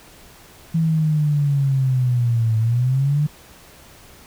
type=linear two-way sweep; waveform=sine; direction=down then up; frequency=164.81 to 109.9 to 151.7 Hz; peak=-15 dBFS; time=0.74-3.27 s; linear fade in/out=10 ms; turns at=2.58 s; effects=pink hiss -46 dBFS RMS until 4.26 s